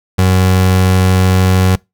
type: tone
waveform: 30% pulse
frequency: 93.1 Hz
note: F#2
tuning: 11 cents sharp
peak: -5 dBFS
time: 0.18-1.76 s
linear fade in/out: 10 ms
effects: noise-tail reverb RT60 0.2 s tail -24 dB re dry